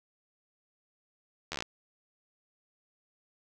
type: slowing click train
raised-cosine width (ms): 0.2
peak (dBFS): -17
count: 8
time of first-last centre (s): 1.52-1.624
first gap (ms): 12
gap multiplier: 1.07
effects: none